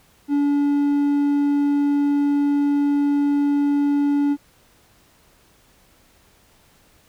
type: tone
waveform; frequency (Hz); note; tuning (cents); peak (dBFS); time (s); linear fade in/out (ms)
triangle; 286.6; D4; -42; -14; 0.28-4.37; 50
effects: pink hiss -56 dBFS RMS until 7.08 s